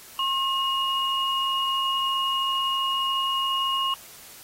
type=tone pair together; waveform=sine; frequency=1074 / 2871 Hz; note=C6 / F7; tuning=+45 / +47 cents; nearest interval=octave + perfect fourth; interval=1702 cents; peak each=-25 / -25 dBFS; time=0.19-3.94 s; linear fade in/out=2 ms; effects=white hiss -46 dBFS RMS until 4.43 s + AAC 48 kbps